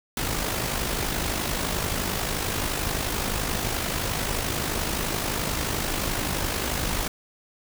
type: noise with amplitude modulation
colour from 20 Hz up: pink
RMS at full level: -25 dBFS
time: 0.17-7.08 s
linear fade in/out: 2 ms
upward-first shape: sine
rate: 51.5 Hz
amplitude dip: 50%
effects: none